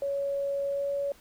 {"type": "tone with pitch glide", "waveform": "sine", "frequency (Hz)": [559, 562.9], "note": ["C#5", "C#5"], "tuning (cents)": [14, 26], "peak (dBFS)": -27, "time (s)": [0.02, 1.12], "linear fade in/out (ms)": 2, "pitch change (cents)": 12, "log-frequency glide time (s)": [0.68, 0.89], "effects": ["pink hiss -57 dBFS RMS until 1.2 s"]}